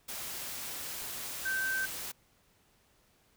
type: tone in noise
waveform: sine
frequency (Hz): 1552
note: G6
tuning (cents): -18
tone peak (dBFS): -30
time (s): 1.45-1.86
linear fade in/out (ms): 10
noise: white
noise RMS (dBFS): -40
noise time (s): 0.08-2.12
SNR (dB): +7
effects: pink hiss -68 dBFS RMS until 3.36 s